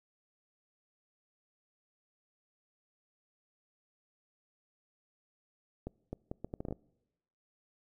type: accelerating click train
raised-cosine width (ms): 2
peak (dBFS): -25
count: 10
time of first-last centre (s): 5.87-6.725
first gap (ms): 260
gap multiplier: 0.71
effects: noise-tail reverb RT60 1.0 s tail -25 dB re dry